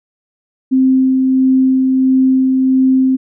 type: tone with tremolo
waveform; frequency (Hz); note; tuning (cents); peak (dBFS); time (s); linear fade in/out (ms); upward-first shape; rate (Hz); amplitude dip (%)
sine; 261.6; C4; 0; -7; 0.71-3.17; 20; sine; 1.5; 25
effects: none